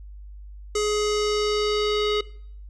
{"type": "tone with low-pass filter sweep", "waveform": "square", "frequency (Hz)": 420, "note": "G#4", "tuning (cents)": 19, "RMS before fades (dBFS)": -23, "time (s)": [0.75, 2.21], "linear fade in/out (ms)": 5, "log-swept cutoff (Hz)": [7000, 3800], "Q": 2.8, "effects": ["noise-tail reverb RT60 0.6 s tail -20 dB re dry", "added 50 Hz sine -38 dBFS peak until 2.69 s"]}